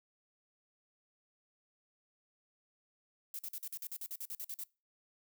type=noise bursts; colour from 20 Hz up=violet; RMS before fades=-42 dBFS; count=14; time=3.34-4.638 s; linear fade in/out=2 ms; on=50 ms; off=46 ms; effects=noise-tail reverb RT60 0.3 s tail -24 dB re dry